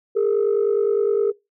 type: tone pair together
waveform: sine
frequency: 406.9 / 456.7 Hz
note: G#4 / A#4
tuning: -35 / -36 cents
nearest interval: major second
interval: 199 cents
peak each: -18 dBFS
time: 0.15-1.32 s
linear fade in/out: 20 ms
effects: noise-tail reverb RT60 0.2 s tail -21 dB re dry + tanh soft clip ceiling -12 dBFS